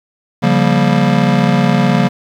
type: chord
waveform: square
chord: G half-diminished seventh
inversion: second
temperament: just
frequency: 141.12 / 176.4 / 196 / 235.2 Hz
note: Db3 / F3 / G3 / Bb3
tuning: +31 / +18 / 0 / +16 cents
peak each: -16 dBFS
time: 0.42-2.09 s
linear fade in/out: 20 ms
effects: low-pass 4000 Hz 12 dB/octave + 7-bit